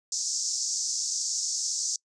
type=band-pass noise; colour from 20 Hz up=pink; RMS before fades=-30 dBFS; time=0.12-1.96 s; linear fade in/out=2 ms; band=5200 to 7300 Hz; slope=48 dB/octave; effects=noise-tail reverb RT60 0.1 s tail -26 dB re dry + resampled to 22050 Hz